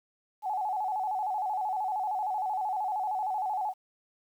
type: tone with vibrato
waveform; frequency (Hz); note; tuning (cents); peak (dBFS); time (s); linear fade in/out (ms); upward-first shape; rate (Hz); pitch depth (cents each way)
sine; 798; G5; +31; -28; 0.42-3.74; 50; square; 13; 110
effects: 10-bit